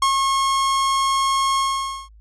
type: tone with ADSR envelope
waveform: 45% pulse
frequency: 1085 Hz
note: C#6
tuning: 37 cents flat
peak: -14 dBFS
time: 0.02-2.09 s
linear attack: 4 ms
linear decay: 95 ms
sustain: -3 dB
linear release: 510 ms
effects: added 53 Hz sine -44 dBFS peak until 2.2 s + resampled to 24000 Hz